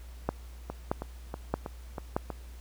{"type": "two click trains", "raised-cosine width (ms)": 1, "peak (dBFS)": [-13, -21], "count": [4, 6], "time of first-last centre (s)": [[0.29, 2.165], [0.7, 2.303]], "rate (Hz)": [1.6, 3.12], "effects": ["added 60 Hz sine -43 dBFS peak until 2.6 s", "pink hiss -57 dBFS RMS until 2.6 s"]}